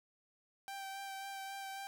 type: tone with vibrato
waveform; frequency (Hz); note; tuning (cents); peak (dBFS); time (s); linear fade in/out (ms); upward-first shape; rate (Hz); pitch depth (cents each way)
sawtooth; 782; G5; -4; -39; 0.68-1.87; 0; sine; 3.7; 15
effects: none